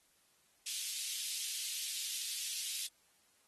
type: high-pass noise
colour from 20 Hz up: pink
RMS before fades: -40 dBFS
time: 0.66-2.87 s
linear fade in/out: 5 ms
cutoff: 3100 Hz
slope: 24 dB/octave
effects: white hiss -71 dBFS RMS until 3.47 s + AAC 32 kbps